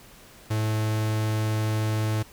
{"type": "tone", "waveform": "45% pulse", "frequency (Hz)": 108.5, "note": "A2", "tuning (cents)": -24, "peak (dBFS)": -23, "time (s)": [0.5, 2.23], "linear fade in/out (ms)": 10, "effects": ["pink hiss -50 dBFS RMS until 2.32 s"]}